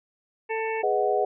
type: harmonic tone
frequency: 444.6 Hz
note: A4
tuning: 18 cents sharp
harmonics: 1 / 2 / 4 / 5 / 6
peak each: -28 / -31 / -36 / -35 / -38 dBFS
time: 0.49-0.83 s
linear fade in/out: 20 ms
type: chord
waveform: sine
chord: G# minor seventh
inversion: none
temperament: equal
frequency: 415.3 / 493.9 / 622.3 / 740 Hz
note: G#4 / B4 / D#5 / F#5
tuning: 0 / 0 / 0 / 0 cents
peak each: -25 / -28 / -28 / -25 dBFS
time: 0.83-1.25 s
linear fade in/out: 5 ms
effects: none